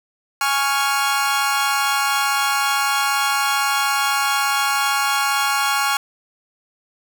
sawtooth chord, Db major, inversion second, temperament equal, 830.6 / 1108.7 / 1396.9 Hz, Ab5 / Db6 / F6, 0 / 0 / 0 cents, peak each -18 dBFS, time 0.41-5.97 s, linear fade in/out 2 ms, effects none

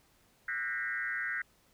sine tone with frequency modulation, 1717 Hz, A6, 43 cents flat, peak -32 dBFS, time 0.48-1.42 s, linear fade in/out 5 ms, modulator 121 Hz, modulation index 2.4, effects pink hiss -67 dBFS RMS until 1.73 s

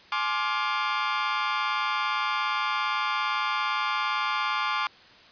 sawtooth chord, D half-diminished seventh, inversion second, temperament just, 845.8 / 1057.2 / 1174.7 / 1409.6 Hz, Ab5 / C6 / D6 / F6, +31 / +18 / 0 / +16 cents, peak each -29 / -26 / -25 / -28 dBFS, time 0.12-4.87 s, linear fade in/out 2 ms, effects white hiss -52 dBFS RMS until 5.31 s + resampled to 11025 Hz

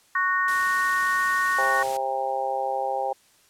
sine chord, F# major, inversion second, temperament just, 1110 / 1480 / 1850 Hz, C#6 / F#6 / A#6, +2 / 0 / -14 cents, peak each -24 / -27 / -24 dBFS, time 0.15-1.83 s, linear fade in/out 5 ms
white noise, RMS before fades -37 dBFS, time 0.48-1.97 s, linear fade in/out 2 ms
harmonic tone, 133 Hz, C3, 29 cents sharp, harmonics 3 / 4 / 5 / 6 / 7, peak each -36 / -29 / -35 / -26 / -36 dBFS, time 1.58-3.13 s, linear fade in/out 5 ms
effects white hiss -59 dBFS RMS until 3.49 s + low-pass 11000 Hz 12 dB/octave

